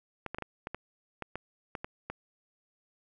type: clicks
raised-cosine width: 0.5 ms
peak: -21 dBFS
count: 11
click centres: 0.263 / 0.346 / 0.385 / 0.423 / 0.671 / 0.746 / 1.223 / 1.356 / 1.752 / 1.845 / 2.1 s
effects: none